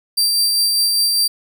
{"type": "tone with tremolo", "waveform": "sawtooth", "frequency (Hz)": 4699, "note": "D8", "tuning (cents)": 0, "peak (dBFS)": -10, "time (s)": [0.17, 1.28], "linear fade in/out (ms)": 10, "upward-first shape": "sine", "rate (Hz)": 5, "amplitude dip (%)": 25, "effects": []}